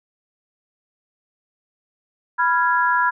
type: chord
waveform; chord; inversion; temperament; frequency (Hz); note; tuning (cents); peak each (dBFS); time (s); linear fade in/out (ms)
sine; F diminished; second; equal with one note detuned; 987.8 / 1386.5 / 1661.2; Cb6 / F6 / Ab6; 0 / -13 / 0; -18 / -21 / -21; 2.38-3.11; 20
effects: none